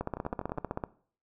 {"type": "two click trains", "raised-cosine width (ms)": 1, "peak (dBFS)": [-23, -18], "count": [6, 14], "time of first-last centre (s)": [[0.17, 0.577], [0.01, 0.838]], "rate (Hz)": [12.3, 15.7], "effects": ["noise-tail reverb RT60 0.5 s tail -19 dB re dry"]}